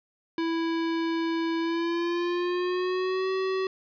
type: tone with pitch glide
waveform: square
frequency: 330 to 379.1 Hz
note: E4 to F#4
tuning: +2 to +42 cents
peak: -26 dBFS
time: 0.38-3.67 s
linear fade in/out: 2 ms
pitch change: +240 cents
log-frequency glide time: 1.59-3.3 s
effects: resampled to 11025 Hz + 11-bit